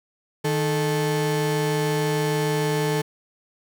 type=tone pair together; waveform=35% pulse; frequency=154.6 / 437.3 Hz; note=D#3 / A4; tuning=-11 / -11 cents; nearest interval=octave + tritone; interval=1800 cents; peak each=-22 dBFS; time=0.44-3.02 s; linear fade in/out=10 ms; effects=none